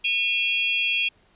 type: tone cluster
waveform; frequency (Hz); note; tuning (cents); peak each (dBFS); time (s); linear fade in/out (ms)
sine; 2458 / 2699 / 3289; D#7 / E7 / G#7; -22 / +40 / -18; -25; 0.04-1.09; 10
effects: pink hiss -60 dBFS RMS until 1.35 s + resampled to 8000 Hz